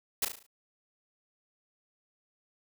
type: noise with echo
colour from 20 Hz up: white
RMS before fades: -28 dBFS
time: 0.22-0.25 s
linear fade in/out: 5 ms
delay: 36 ms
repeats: 6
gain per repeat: -6 dB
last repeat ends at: 0.466 s
effects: none